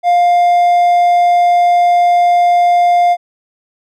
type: tone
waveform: triangle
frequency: 703 Hz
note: F5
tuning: 11 cents sharp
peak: -5 dBFS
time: 0.03-3.17 s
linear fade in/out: 50 ms
effects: none